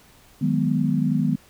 sine chord, G# minor seventh, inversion second, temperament equal, 155.56 / 185 / 207.7 / 246.9 Hz, D#3 / F#3 / G#3 / B3, 0 / 0 / 0 / 0 cents, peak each -23 / -26 / -25 / -23 dBFS, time 0.41-1.36 s, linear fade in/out 10 ms, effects pink hiss -53 dBFS RMS until 1.49 s

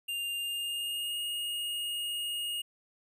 square tone with pitch glide, 2800 to 2859 Hz, F7 to F7, +4 to +40 cents, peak -33 dBFS, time 0.08-2.62 s, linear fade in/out 10 ms, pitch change +36 cents, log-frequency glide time 0.37-1.19 s, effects none

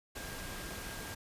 sine tone in noise, 1610 Hz, G6, 46 cents sharp, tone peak -50 dBFS, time 0.15-1.15 s, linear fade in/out 10 ms, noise pink, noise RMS -43 dBFS, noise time 0.15-1.15 s, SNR -10 dB, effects resampled to 32000 Hz

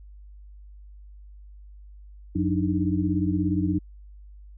sine tone cluster, 90.8 / 180.5 / 294.3 / 311.3 Hz, F#2 / F#3 / D4 / D#4, -32 / -43 / +4 / +1 cents, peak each -27 dBFS, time 2.35-3.79 s, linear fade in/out 10 ms, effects added 50 Hz sine -43 dBFS peak until 4.57 s

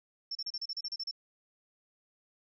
sine tone bursts, 5400 Hz, E8, 41 cents sharp, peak -34 dBFS, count 11, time 0.31-1.112 s, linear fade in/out 5 ms, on 42 ms, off 34 ms, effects none

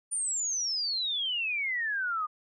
sine exponential sweep, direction down, 9397 to 1203 Hz, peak -28 dBFS, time 0.11-2.27 s, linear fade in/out 20 ms, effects none

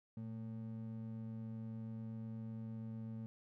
triangle ring-modulated tone, 169.2 Hz, E3, 45 cents sharp, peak -38 dBFS, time 0.17-3.26 s, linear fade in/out 0 ms, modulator 53.7 Hz, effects none

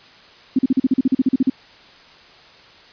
sine tone bursts, 261.6 Hz, C4, in tune, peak -11 dBFS, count 14, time 0.56-1.499 s, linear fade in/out 5 ms, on 29 ms, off 41 ms, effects white hiss -46 dBFS RMS until 2.92 s + resampled to 11025 Hz

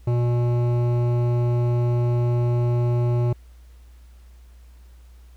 sine tone with hard clipping, 120.6 Hz, B2, 41 cents flat, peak -20 dBFS, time 0.07-3.33 s, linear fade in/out 5 ms, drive 13 dB, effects added 60 Hz sine -44 dBFS peak until 5.36 s + pink hiss -61 dBFS RMS until 5.36 s

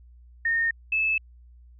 sine tone pair in turn, 1835 / 2613 Hz, A#6 / E7, -28 / -16 cents, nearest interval tritone, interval 612 cents, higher second, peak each -21 dBFS, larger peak neither, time 0.45-0.71 / 0.92-1.18 s, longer neither, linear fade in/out 5 ms, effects added 60 Hz sine -48 dBFS peak until 1.79 s

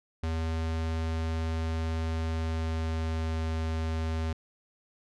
square tone with pitch glide, 81 to 80.49 Hz, E2 to E2, -30 to -41 cents, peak -29 dBFS, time 0.23-4.33 s, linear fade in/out 5 ms, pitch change -11 cents, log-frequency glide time 2.17-3.36 s, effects low-pass 6000 Hz 12 dB/octave

